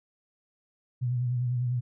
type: tone with vibrato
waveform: sine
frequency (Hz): 123.47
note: B2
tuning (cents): 0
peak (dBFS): -25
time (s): 1.01-1.81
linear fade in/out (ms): 20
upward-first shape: sine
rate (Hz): 10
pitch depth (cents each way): 45
effects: none